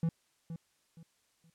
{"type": "tone with echo", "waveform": "triangle", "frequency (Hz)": 164.81, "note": "E3", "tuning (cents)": 0, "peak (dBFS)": -25, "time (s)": [0.03, 0.09], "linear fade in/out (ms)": 2, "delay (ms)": 470, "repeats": 3, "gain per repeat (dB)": -11, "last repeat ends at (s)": 1.5, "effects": ["white hiss -73 dBFS RMS until 1.54 s", "low-pass 10000 Hz 12 dB/octave"]}